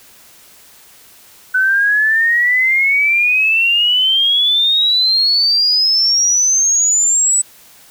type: exponential sweep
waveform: sine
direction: up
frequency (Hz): 1500 to 7990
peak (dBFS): -10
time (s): 1.54-7.42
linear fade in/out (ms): 10
effects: white hiss -44 dBFS RMS until 7.9 s